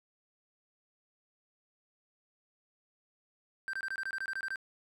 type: tone bursts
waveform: triangle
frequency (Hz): 1568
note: G6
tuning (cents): 0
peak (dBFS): -32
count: 12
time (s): 3.68-4.558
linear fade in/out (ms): 0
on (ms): 53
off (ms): 22
effects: none